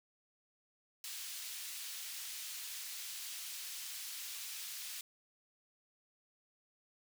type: high-pass noise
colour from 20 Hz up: pink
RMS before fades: -45 dBFS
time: 1.04-5.01 s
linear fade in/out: 2 ms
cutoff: 3200 Hz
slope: 12 dB/octave
effects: none